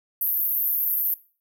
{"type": "band-pass noise", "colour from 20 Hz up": "white", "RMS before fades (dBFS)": -24, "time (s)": [0.21, 1.14], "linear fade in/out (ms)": 2, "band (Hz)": [12000, 15000], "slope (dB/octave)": 96, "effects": ["noise-tail reverb RT60 0.4 s tail -20 dB re dry"]}